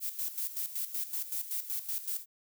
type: noise with tremolo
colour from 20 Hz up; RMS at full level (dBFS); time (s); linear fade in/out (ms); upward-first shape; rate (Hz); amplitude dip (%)
violet; -34; 0-2.26; 50; square; 5.3; 70
effects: none